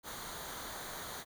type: noise with comb filter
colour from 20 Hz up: pink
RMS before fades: -44 dBFS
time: 0.03-1.25 s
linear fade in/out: 50 ms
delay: 0.38 ms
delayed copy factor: -0.65
effects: none